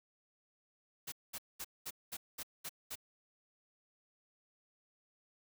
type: noise bursts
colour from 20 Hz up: white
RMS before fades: -43 dBFS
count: 8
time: 1.07-2.956 s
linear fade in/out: 10 ms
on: 52 ms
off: 210 ms
effects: none